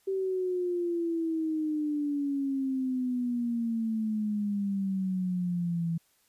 sine exponential sweep, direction down, 388.3 to 164.81 Hz, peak -27 dBFS, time 0.07-5.98 s, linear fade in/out 10 ms, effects white hiss -68 dBFS RMS until 6.28 s + resampled to 32000 Hz

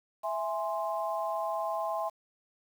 sine chord, E augmented, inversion none, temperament equal, 659.3 / 830.6 / 1046.5 Hz, E5 / G#5 / B#5, 0 / 0 / 0 cents, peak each -33 / -35 / -35 dBFS, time 0.23-2.1 s, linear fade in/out 20 ms, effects 9-bit

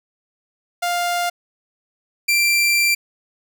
sawtooth tone pair in turn, 701 / 2358 Hz, F5 / D7, +6 / +6 cents, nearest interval octave + major sixth, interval 2100 cents, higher second, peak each -15 / -11 dBFS, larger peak second, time 0.82-1.3 / 2.28-2.95 s, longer second, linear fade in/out 10 ms, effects none

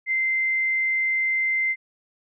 sine tone, 2080 Hz, C7, 11 cents flat, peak -20 dBFS, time 0.06-1.76 s, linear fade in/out 50 ms, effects none

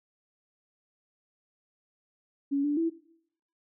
sine tone with pitch steps, 280.1 / 291.9 / 329.9 Hz, C#4 / D4 / E4, +18 / -10 / +1 cents, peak -24 dBFS, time 2.51-2.9 s, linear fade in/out 20 ms, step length 130 ms, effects noise-tail reverb RT60 0.7 s tail -20 dB re dry

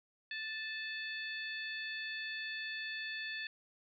harmonic tone with a mistuned harmonic, 880 Hz, A5, in tune, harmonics 2 / 3 / 4 / 5, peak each -41 / -45 / -47 / -49 dBFS, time 0.31-3.47 s, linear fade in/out 2 ms, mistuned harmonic 3, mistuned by -23 cents, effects none

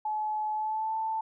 sine tone with pitch glide, 856 to 884.1 Hz, A5 to A5, -48 to +8 cents, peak -28 dBFS, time 0.05-1.21 s, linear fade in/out 5 ms, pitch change +56 cents, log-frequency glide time 0.53-0.95 s, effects none

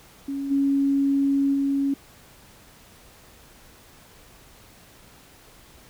sine tone with level steps, 277.2 Hz, C#4, in tune, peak -26 / -18 / -20 dBFS, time 0.28-1.94 s, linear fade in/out 5 ms, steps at 0.5 / 1.53 s, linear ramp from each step 20 ms, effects pink hiss -51 dBFS RMS until 5.89 s

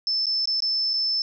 sine tone with dropouts, 5274 Hz, E8, in tune, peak -21 dBFS, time 0.07-1.22 s, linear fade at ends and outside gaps 1 ms, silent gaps 0.258-0.267 / 0.456-0.474 / 0.604-0.622 / 0.934-0.938 s, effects none

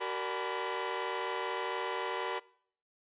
sawtooth tone cluster, 379.8 / 466.4 / 588 / 851 / 997 Hz, F#4 / A#4 / D5 / G#5 / B5, +45 / +1 / +2 / +42 / +16 cents, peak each -35 / -35 / -39 / -40 / -34 dBFS, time 0-2.4 s, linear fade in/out 20 ms, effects noise-tail reverb RT60 0.6 s tail -22 dB re dry + resampled to 8000 Hz

